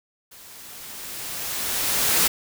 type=noise with level ramp; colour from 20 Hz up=white; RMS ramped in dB=-46 to -18 dBFS; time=0.31-2.28 s; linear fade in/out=10 ms; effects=none